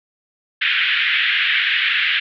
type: band-pass noise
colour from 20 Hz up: pink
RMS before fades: -18 dBFS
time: 0.61-2.2 s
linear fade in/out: 10 ms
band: 1600 to 3400 Hz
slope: 48 dB/octave
effects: none